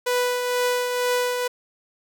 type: tone with tremolo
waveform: sawtooth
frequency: 493.9 Hz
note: B4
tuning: in tune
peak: -15 dBFS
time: 0.06-1.48 s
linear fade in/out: 10 ms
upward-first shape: triangle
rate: 2.1 Hz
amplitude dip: 45%
effects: none